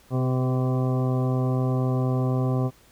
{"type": "harmonic tone with a mistuned harmonic", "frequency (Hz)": 128.4, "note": "C3", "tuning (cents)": -32, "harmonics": [1, 2, 3, 4, 5, 6, 8, 9], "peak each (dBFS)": [-22, -28, -32, -34, -36, -38, -40, -41], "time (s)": [0.1, 2.71], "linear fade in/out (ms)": 50, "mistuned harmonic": 3, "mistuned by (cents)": 18, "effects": ["pink hiss -56 dBFS RMS until 2.91 s"]}